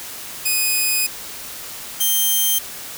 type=tone pair in turn; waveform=5% pulse; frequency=2500 / 3150 Hz; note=D#7 / G7; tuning=+8 / +8 cents; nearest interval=major third; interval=400 cents; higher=second; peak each=-7 dBFS; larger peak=neither; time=0.45-1.07 / 2-2.59 s; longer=first; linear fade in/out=10 ms; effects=white hiss -33 dBFS RMS until 2.97 s